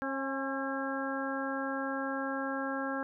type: harmonic tone with a mistuned harmonic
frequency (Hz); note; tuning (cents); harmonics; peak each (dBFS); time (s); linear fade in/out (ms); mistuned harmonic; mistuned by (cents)
270; C#4; -45; 1 / 2 / 3 / 4 / 5 / 6; -36 / -38 / -41 / -42 / -41 / -39; 0.02-3.03; 0; 3; +31
effects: none